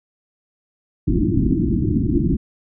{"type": "low-pass noise", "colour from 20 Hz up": "white", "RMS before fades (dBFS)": -18, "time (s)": [1.07, 2.37], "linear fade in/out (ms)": 10, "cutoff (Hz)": 350, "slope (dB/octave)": 96, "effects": []}